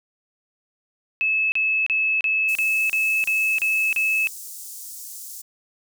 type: tone bursts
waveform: sine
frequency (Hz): 2600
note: E7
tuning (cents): -24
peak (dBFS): -18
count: 9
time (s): 1.21-4.272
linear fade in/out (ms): 0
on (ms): 310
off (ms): 34
type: high-pass noise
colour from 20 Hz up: pink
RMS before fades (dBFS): -37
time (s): 2.48-5.42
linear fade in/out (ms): 10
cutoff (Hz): 6500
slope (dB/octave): 24
effects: none